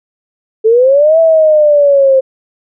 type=linear two-way sweep; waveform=sine; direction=up then down; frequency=430.2 to 659.3 to 524 Hz; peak=-4 dBFS; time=0.64-2.21 s; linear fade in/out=20 ms; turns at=1.19 s; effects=none